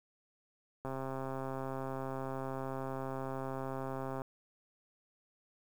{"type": "click train", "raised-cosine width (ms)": 1, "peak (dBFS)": -26, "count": 449, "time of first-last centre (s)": [0.85, 4.218], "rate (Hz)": 133, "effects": ["9-bit"]}